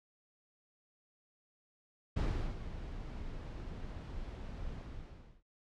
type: noise with ADSR envelope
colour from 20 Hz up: brown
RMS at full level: -31 dBFS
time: 2.16-5.43 s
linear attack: 12 ms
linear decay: 390 ms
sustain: -12 dB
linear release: 680 ms
effects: low-pass 5000 Hz 12 dB/octave